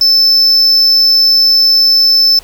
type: tone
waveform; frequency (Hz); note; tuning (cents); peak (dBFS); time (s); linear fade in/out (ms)
triangle; 5274; E8; 0; -4; 0.01-2.39; 2
effects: pink hiss -38 dBFS RMS until 2.43 s